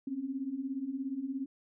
sine beating tone pair, 256.1 / 273.1 Hz, C4 / C#4, -37 / -26 cents, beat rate 17 Hz, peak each -39 / -35 dBFS, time 0.07-1.46 s, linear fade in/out 5 ms, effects none

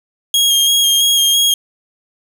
sawtooth tone with vibrato, 3254 Hz, G#7, 36 cents flat, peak -7 dBFS, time 0.34-1.54 s, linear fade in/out 2 ms, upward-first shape square, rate 3 Hz, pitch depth 17 cents each way, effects none

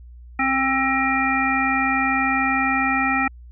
harmonic tone with a mistuned harmonic, 265.3 Hz, C4, 24 cents sharp, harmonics 1 / 3 / 5 / 7 / 9, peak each -24 / -24 / -24 / -24 / -24 dBFS, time 0.39-3.28 s, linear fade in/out 5 ms, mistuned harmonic 7, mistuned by +29 cents, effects added 60 Hz sine -39 dBFS peak until 3.51 s

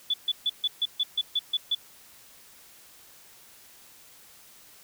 sine tone bursts, 3456 Hz, A7, 32 cents flat, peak -22 dBFS, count 10, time 0.1-1.75 s, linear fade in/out 5 ms, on 39 ms, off 140 ms, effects white hiss -53 dBFS RMS until 4.83 s

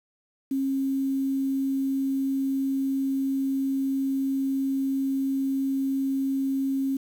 sine tone with quantisation, 270.3 Hz, C#4, 44 cents flat, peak -23 dBFS, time 0.51-6.97 s, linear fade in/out 5 ms, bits 8, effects none

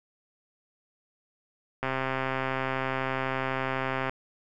click train, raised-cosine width 0.5 ms, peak -14 dBFS, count 300, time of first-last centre 1.83-4.095 s, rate 132 Hz, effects none

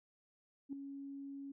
sine tone with ADSR envelope, 277.4 Hz, C#4, 1 cent sharp, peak -36 dBFS, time 0.69-1.52 s, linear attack 38 ms, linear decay 3 ms, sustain -8 dB, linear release 7 ms, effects tanh soft clip ceiling -32 dBFS

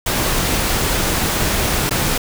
pink noise with dropouts, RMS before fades -18 dBFS, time 0.06-2.18 s, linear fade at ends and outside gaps 5 ms, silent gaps 1.895-1.908 s, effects none

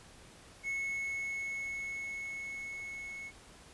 triangle tone with level ramp, 2194 Hz, C#7, 18 cents flat, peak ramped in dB -31 to -40 dBFS, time 0.63-3.32 s, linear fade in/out 50 ms, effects pink hiss -56 dBFS RMS until 3.73 s + resampled to 24000 Hz

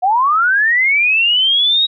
sine linear sweep, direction up, 706 to 3825 Hz, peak -10 dBFS, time 0.02-1.87 s, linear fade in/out 20 ms, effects none

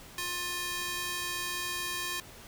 square tone with high-pass filter, 353.6 Hz, F4, 22 cents sharp, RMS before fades -35 dBFS, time 0.18-2.2 s, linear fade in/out 2 ms, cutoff 1600 Hz, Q 0.59, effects pink hiss -50 dBFS RMS until 2.47 s

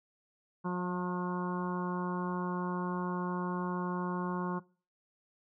harmonic tone with a mistuned harmonic, 179.7 Hz, F3, 50 cents sharp, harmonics 1 / 2 / 3 / 4 / 5 / 6 / 7 / 8, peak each -33 / -39 / -46 / -50 / -41 / -40 / -51 / -47 dBFS, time 0.64-4.6 s, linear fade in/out 20 ms, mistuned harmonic 4, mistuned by -24 cents, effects noise-tail reverb RT60 0.4 s tail -22 dB re dry

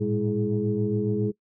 sine tone cluster, 108.1 / 115.4 / 205.1 / 326.6 / 420.1 Hz, A2 / A#2 / G#3 / E4 / G#4, -30 / -17 / -21 / -16 / +20 cents, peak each -31 / -29 / -27 / -31 / -27 dBFS, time 0-1.32 s, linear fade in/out 20 ms, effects noise-tail reverb RT60 0.1 s tail -22 dB re dry + tanh soft clip ceiling -11 dBFS

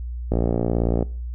click train, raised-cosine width 2 ms, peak -8 dBFS, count 42, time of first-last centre 0.32-1.026 s, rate 58.1 Hz, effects noise-tail reverb RT60 0.4 s tail -21 dB re dry + added 60 Hz sine -27 dBFS peak until 1.34 s

